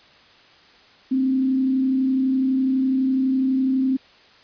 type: tone with frequency modulation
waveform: sine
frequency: 262.9 Hz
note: C4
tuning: 8 cents sharp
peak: -17 dBFS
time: 1.11-3.97 s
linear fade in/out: 10 ms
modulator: 32 Hz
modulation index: 0.29
effects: white hiss -51 dBFS RMS until 4.43 s + resampled to 11025 Hz